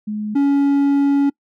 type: tone pair in turn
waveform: sine / triangle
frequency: 211.3 / 280.9 Hz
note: G#3 / C#4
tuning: +30 / +23 cents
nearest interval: perfect fourth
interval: 493 cents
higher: second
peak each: -21 / -10 dBFS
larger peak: second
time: 0.07-0.35 / 0.35-1.3 s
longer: second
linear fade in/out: 10 ms
effects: noise-tail reverb RT60 0.1 s tail -25 dB re dry